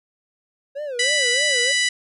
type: tone with vibrato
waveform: triangle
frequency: 537 Hz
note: C5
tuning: 45 cents sharp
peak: -24 dBFS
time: 0.75-1.73 s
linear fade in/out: 20 ms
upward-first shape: sine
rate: 3.2 Hz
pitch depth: 200 cents each way
type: harmonic tone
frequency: 987.8 Hz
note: B5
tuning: in tune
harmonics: 2 / 3 / 4 / 5 / 6 / 7 / 8 / 9 / 10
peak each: -20 / -24 / -26 / -28 / -30 / -31 / -32 / -33 / -34 dBFS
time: 0.99-1.89 s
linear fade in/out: 5 ms
effects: none